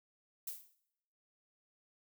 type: noise with exponential decay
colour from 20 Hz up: violet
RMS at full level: -38 dBFS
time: 0.47-0.75 s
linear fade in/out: 5 ms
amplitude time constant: 59 ms
effects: noise-tail reverb RT60 0.8 s tail -19 dB re dry